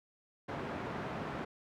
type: band-pass noise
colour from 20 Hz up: pink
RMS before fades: -40 dBFS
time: 0.48-1.45 s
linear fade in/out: 10 ms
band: 130 to 1600 Hz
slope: 12 dB/octave
effects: none